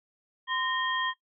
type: tone cluster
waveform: sine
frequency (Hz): 1032 / 1844 / 3216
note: C6 / A#6 / G7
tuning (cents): -24 / -19 / +44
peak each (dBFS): -31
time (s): 0.47-1.14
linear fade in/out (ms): 50
effects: noise-tail reverb RT60 0.1 s tail -17 dB re dry